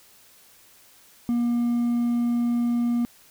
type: tone with hard clipping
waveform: triangle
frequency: 238.3 Hz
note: A#3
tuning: 38 cents sharp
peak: -21 dBFS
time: 1.29-3.05 s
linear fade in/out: 0 ms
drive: 5 dB
effects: white hiss -54 dBFS RMS until 3.3 s